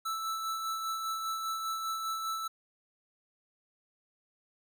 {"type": "tone with tremolo", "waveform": "square", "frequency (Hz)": 1318.5, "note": "E6", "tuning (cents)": 0, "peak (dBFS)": -32, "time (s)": [0.05, 2.48], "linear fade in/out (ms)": 10, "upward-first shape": "sine", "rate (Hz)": 5, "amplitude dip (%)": 35, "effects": []}